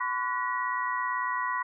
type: tone cluster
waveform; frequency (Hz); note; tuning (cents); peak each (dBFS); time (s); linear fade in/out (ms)
sine; 1009 / 1127 / 1469 / 1925; B5 / C#6 / F#6 / B6; +37 / +28 / -13 / -45; -30 / -34 / -37 / -33; 0-1.63; 10
effects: none

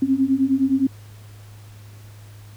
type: beating tone pair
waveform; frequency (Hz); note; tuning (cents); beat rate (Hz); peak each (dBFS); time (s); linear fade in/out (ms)
sine; 261.6 / 271.3; C4 / C#4; 0 / -37; 9.7; -20 / -18; 0.02-0.87; 5
effects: added 104 Hz sine -40 dBFS peak until 2.56 s + pink hiss -51 dBFS RMS until 2.56 s

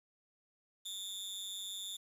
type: tone with amplitude modulation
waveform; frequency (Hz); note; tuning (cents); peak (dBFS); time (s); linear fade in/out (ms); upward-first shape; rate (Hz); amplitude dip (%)
sawtooth; 3560; A7; +20; -34; 0.85-1.97; 10; sine; 194; 85
effects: resampled to 32000 Hz + 10-bit

